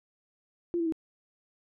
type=tone with pitch steps; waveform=sine; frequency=345 / 332.9 / 321.2 Hz; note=F4 / E4 / E4; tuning=-21 / +17 / -45 cents; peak=-26 dBFS; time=0.74-0.923 s; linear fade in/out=0 ms; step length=61 ms; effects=none